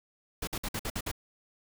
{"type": "noise bursts", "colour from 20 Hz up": "pink", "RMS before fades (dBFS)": -34, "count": 7, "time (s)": [0.42, 1.115], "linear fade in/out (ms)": 5, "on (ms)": 53, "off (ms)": 54, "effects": []}